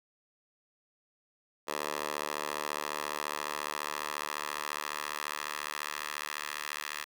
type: tone with high-pass filter sweep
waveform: 10% pulse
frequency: 74.5 Hz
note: D2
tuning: 25 cents sharp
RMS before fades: -37 dBFS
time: 1.67-7.05 s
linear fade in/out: 20 ms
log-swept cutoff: 650 to 1600 Hz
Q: 1.2
effects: none